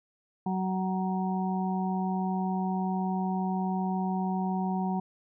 harmonic tone, 187.3 Hz, F#3, 21 cents sharp, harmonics 1 / 2 / 4 / 5, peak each -28 / -39 / -34 / -37 dBFS, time 0.46-5 s, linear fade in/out 5 ms, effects none

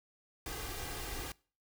pink noise with comb filter, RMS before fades -41 dBFS, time 0.46-1.32 s, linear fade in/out 2 ms, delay 2.5 ms, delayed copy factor +0.65, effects noise-tail reverb RT60 0.4 s tail -23 dB re dry

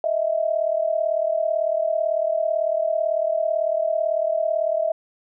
sine tone pair together, 627 / 665 Hz, D#5 / E5, +13 / +15 cents, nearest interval minor second, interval 102 cents, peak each -22 dBFS, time 0.04-4.92 s, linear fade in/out 2 ms, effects none

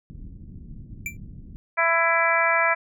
pink low-pass noise, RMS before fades -40 dBFS, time 0.1-1.56 s, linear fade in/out 0 ms, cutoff 230 Hz, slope 24 dB/octave
square tone with exponential decay, 2349 Hz, D7, in tune, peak -24 dBFS, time 1.06-1.17 s, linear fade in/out 2 ms, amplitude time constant 23 ms
harmonic tone, 332.8 Hz, E4, 17 cents sharp, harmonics 2 / 3 / 4 / 5 / 6 / 7, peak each -25 / -25 / -25 / -25 / -25 / -25 dBFS, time 1.77-2.75 s, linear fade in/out 20 ms
effects none

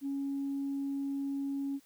sine tone, 277.2 Hz, C#4, in tune, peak -31 dBFS, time 0.01-1.8 s, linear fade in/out 50 ms, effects tanh soft clip ceiling -28 dBFS + white hiss -65 dBFS RMS until 1.85 s

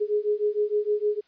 sine beating tone pair, 415.3 / 421.8 Hz, G#4 / G#4, 0 / +27 cents, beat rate 6.5 Hz, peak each -25 dBFS, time 0-1.21 s, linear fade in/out 20 ms, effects white hiss -64 dBFS RMS until 1.27 s + resampled to 11025 Hz

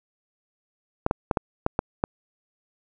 clicks, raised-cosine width 1 ms, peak -7 dBFS, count 7, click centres 1.064 / 1.111 / 1.312 / 1.372 / 1.664 / 1.791 / 2.039 s, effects none

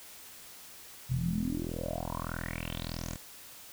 10% pulse tone with low-pass filter sweep, 41.61 Hz, E1, 17 cents sharp, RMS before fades -35 dBFS, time 1.09-3.17 s, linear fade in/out 20 ms, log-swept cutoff 120 to 7800 Hz, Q 7.3, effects white hiss -50 dBFS RMS until 3.72 s

